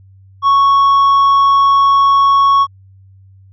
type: tone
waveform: triangle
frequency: 1108.7 Hz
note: C#6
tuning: in tune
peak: -5 dBFS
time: 0.42-2.67 s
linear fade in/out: 50 ms
effects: added 96 Hz sine -40 dBFS peak until 3.52 s + resampled to 16000 Hz